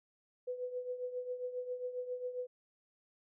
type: tone with tremolo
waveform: sine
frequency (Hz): 498.4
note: B4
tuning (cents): +16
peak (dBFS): -34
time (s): 0.47-2.47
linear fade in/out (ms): 10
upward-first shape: triangle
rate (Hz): 7.4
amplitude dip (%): 75
effects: none